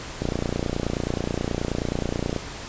click train, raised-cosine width 2 ms, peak -11 dBFS, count 64, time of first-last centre 0.22-2.363 s, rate 29.4 Hz, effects pink hiss -36 dBFS RMS until 2.68 s + resampled to 16000 Hz

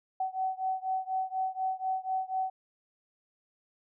sine beating tone pair, 754 / 758.1 Hz, F#5 / F#5, +32 / +42 cents, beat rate 4.1 Hz, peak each -32 / -33 dBFS, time 0.2-2.5 s, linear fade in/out 5 ms, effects none

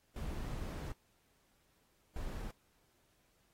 brown noise bursts at uneven times, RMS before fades -41 dBFS, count 2, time 0.16-0.92 / 2.16-2.51 s, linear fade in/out 2 ms, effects pink hiss -74 dBFS RMS until 3.53 s + AAC 48 kbps

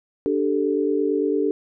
sine chord, D suspended fourth, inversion none, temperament just, 293.7 / 391.6 / 440.5 Hz, D4 / G4 / A4, 0 / -2 / +2 cents, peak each -23 dBFS, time 0.26-1.51 s, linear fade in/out 0 ms, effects none

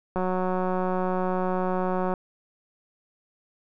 click train, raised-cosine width 1 ms, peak -14 dBFS, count 365, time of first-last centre 0.16-2.138 s, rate 184 Hz, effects none

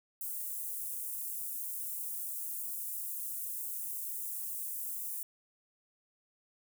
white high-pass noise, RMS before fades -39 dBFS, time 0.21-5.23 s, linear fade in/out 2 ms, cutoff 9100 Hz, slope 24 dB/octave, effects none

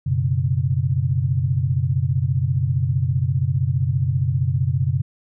sine chord, F# suspended fourth, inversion none, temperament equal, 92.5 / 123.47 / 138.59 Hz, F#2 / B2 / C#3, 0 / 0 / 0 cents, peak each -23 / -21 / -21 dBFS, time 0.06-5.02 s, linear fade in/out 10 ms, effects none

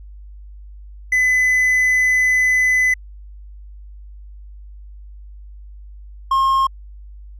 triangle tone pair in turn, 2010 / 1072.2 Hz, B6 / C6, +30 / +42 cents, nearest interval major seventh, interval 1088 cents, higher first, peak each -11 dBFS, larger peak neither, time 1.12-2.94 / 6.31-6.67 s, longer first, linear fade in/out 5 ms, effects added 50 Hz sine -35 dBFS peak until 7.39 s

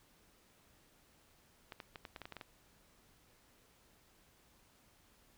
clicks, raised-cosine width 0.3 ms, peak -30 dBFS, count 10, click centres 1.722 / 1.802 / 1.958 / 2.052 / 2.162 / 2.217 / 2.255 / 2.323 / 2.367 / 2.412 s, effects pink hiss -68 dBFS RMS until 5.37 s

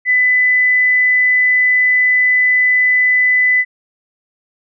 sine tone, 2001 Hz, B6, 22 cents sharp, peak -9 dBFS, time 0.05-3.65 s, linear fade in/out 50 ms, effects none

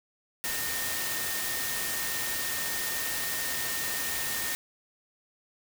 sine tone in noise, 1833 Hz, A#6, 30 cents flat, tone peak -37 dBFS, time 0.44-4.55 s, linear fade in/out 0 ms, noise white, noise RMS -32 dBFS, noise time 0.44-4.55 s, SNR -8 dB, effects none

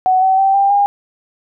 sine tone with pitch steps, 746 / 761.2 / 776.8 / 792.6 / 808.8 Hz, F#5 / F#5 / G5 / G5 / G#5, +14 / +49 / -16 / +19 / -46 cents, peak -9 dBFS, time 0.06-0.86 s, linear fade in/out 0 ms, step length 160 ms, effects none

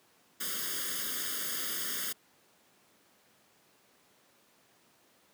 white noise with comb filter, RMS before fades -35 dBFS, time 0.4-2.13 s, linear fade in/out 10 ms, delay 0.6 ms, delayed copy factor +1, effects pink hiss -65 dBFS RMS until 5.33 s + high-pass 200 Hz 12 dB/octave

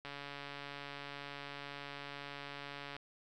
click train, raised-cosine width 0.3 ms, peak -29 dBFS, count 415, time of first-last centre 0.05-2.965 s, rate 142 Hz, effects none

